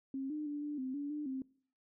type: tone with pitch steps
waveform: sine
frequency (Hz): 268.9 / 302.4 / 292 / 295 / 260 / 286.6 / 298.2 / 263.7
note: C4 / D#4 / D4 / D4 / C4 / D4 / D4 / C4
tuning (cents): +47 / -49 / -10 / +8 / -11 / -42 / +27 / +14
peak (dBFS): -36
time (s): 0.14-1.42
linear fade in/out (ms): 2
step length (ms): 160
effects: noise-tail reverb RT60 0.5 s tail -22 dB re dry